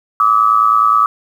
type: tone pair together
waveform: sine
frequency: 1163.5 / 1273 Hz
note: D6 / D#6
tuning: -17 / +39 cents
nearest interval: major second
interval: 156 cents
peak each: -11 dBFS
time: 0.2-1.06 s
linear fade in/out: 2 ms
effects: 7-bit